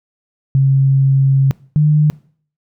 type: tone pair in turn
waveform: sine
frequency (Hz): 135.6 / 150.94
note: C#3 / D3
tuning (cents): -38 / +48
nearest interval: major second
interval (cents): 186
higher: second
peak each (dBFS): -8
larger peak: neither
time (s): 0.55-1.51 / 1.76-2.1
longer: first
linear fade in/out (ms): 0
effects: noise-tail reverb RT60 0.5 s tail -22 dB re dry